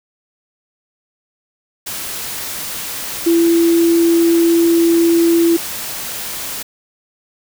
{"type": "tone in noise", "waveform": "sine", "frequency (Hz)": 336.1, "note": "E4", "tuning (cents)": 34, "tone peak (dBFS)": -9, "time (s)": [3.26, 5.57], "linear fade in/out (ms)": 10, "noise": "white", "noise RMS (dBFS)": -25, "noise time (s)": [1.86, 6.63], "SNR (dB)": 13, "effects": []}